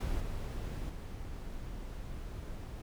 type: noise with level steps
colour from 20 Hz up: brown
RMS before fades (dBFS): -34 / -38 / -42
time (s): 0-2.82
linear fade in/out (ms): 10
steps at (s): 0.2 / 0.89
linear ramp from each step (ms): 5
effects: none